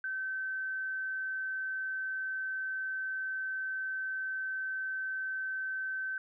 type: tone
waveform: sine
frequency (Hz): 1539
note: G6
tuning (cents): -32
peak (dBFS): -33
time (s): 0.04-6.18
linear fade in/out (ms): 2
effects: none